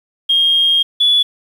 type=tone pair in turn; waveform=sine; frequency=3234 / 3426 Hz; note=G#7 / A7; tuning=-47 / -47 cents; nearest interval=minor second; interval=100 cents; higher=second; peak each=-9 / -8 dBFS; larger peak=second; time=0.29-0.83 / 1-1.23 s; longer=first; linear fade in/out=10 ms; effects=tanh soft clip ceiling -4 dBFS + 7-bit